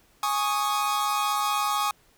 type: chord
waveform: 45% pulse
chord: Ab suspended fourth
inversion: none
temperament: equal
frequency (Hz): 830.6 / 1108.7 / 1244.5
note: Ab5 / Db6 / Eb6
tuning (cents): 0 / 0 / 0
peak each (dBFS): -28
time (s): 0.23-1.91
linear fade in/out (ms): 2
effects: pink hiss -61 dBFS RMS until 2.17 s